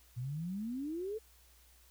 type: exponential sweep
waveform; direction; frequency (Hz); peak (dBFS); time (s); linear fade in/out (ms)
sine; up; 117.2 to 453.1; -36; 0.16-1.19; 20
effects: added 60 Hz sine -63 dBFS peak until 1.9 s + white hiss -65 dBFS RMS until 1.9 s